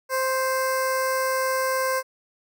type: tone with notch filter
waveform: 15% pulse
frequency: 523.3 Hz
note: C5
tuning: in tune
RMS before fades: -24 dBFS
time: 0.09-2.03 s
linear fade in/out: 50 ms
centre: 3200 Hz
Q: 0.81
effects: none